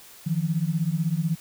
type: beating tone pair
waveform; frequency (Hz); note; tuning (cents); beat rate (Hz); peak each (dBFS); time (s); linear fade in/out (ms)
sine; 155.56 / 171.56; D#3 / F3; 0 / -31; 16; -25; 0.26-1.36; 10
effects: white hiss -48 dBFS RMS until 1.4 s